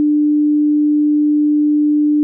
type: tone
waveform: sine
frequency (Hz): 297.8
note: D4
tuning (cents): +24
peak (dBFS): -10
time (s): 0-2.23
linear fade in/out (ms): 0
effects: none